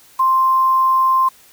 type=tone with quantisation; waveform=sine; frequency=1050 Hz; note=C6; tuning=6 cents sharp; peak=-11 dBFS; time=0.19-1.29 s; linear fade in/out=10 ms; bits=6; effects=white hiss -48 dBFS RMS until 1.52 s